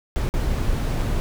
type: noise with dropouts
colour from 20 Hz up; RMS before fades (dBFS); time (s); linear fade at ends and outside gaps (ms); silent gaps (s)
brown; -22; 0.16-1.2; 0; 0.29-0.339 / 1.009-1.014
effects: none